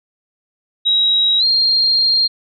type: tone with pitch glide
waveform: sine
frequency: 3837 to 4209 Hz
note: A#7 to C8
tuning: +49 to +9 cents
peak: -11 dBFS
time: 0.85-2.28 s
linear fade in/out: 20 ms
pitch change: +160 cents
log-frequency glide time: 1.39-1.44 s
effects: none